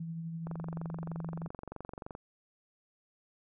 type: tone with tremolo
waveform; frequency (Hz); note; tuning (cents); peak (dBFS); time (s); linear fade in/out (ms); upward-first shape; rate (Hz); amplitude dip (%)
sine; 164.81; E3; 0; -35; 0-1.48; 5; triangle; 12; 35
type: click train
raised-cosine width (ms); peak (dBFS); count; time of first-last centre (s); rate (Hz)
1; -28; 40; 0.47-2.151; 23.2
effects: none